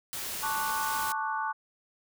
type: noise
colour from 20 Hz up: white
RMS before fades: -36 dBFS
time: 0.13-1.12 s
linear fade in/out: 0 ms
type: chord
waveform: sine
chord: D major seventh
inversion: second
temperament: equal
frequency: 880 / 1108.7 / 1174.7 / 1480 Hz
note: A5 / C#6 / D6 / F#6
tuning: 0 / 0 / 0 / 0 cents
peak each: -32 / -35 / -37 / -35 dBFS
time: 0.42-1.53 s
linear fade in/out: 20 ms
effects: none